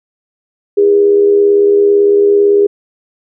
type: tone with amplitude modulation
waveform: sine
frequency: 406.2 Hz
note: G#4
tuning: 38 cents flat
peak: -3 dBFS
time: 0.77-2.67 s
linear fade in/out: 10 ms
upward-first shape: sine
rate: 77.9 Hz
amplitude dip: 50%
effects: none